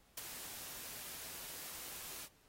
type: noise with ADSR envelope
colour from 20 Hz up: white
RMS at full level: -41 dBFS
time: 0.17-2.29 s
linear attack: 7 ms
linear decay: 25 ms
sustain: -7 dB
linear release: 56 ms
effects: pink hiss -69 dBFS RMS until 2.48 s + AAC 48 kbps